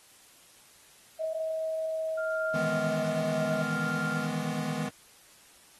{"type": "tone with pitch glide", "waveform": "sine", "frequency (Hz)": [639, 635], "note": ["D#5", "D#5"], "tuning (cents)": [46, 35], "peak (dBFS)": -29, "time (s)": [1.19, 3.63], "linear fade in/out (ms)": 20, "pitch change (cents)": -11, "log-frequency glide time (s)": [2.31, 2.62]}
{"type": "tone with tremolo", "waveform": "sine", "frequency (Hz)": 1396.9, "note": "F6", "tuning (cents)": 0, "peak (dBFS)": -31, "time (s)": [2.17, 4.27], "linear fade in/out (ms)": 10, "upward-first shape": "sine", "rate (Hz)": 0.72, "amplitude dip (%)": 85}
{"type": "chord", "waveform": "square", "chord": "E major seventh", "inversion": "third", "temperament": "equal", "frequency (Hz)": [155.56, 164.81, 207.7, 246.9], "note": ["D#3", "E3", "G#3", "B3"], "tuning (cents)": [0, 0, 0, 0], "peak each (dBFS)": -37, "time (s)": [2.54, 4.89], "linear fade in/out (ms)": 5}
{"effects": ["white hiss -57 dBFS RMS until 5.79 s", "AAC 32 kbps"]}